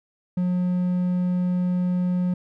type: tone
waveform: triangle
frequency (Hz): 180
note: F#3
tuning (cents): -47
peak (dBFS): -18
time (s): 0.37-2.34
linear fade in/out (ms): 5
effects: none